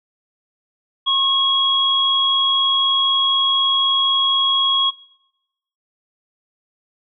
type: tone pair together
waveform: sine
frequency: 1083 / 3312 Hz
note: C#6 / G#7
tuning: -41 / -5 cents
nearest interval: octave + perfect fifth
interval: 1936 cents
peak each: -21 / -15 dBFS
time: 1.06-4.91 s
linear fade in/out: 20 ms
effects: noise-tail reverb RT60 0.9 s tail -21 dB re dry